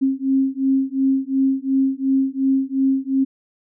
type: beating tone pair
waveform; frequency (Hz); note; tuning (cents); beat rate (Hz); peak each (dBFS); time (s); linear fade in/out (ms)
sine; 266.7 / 269.5; C4 / C#4; +33 / -49; 2.8; -19; 0.01-3.25; 20
effects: none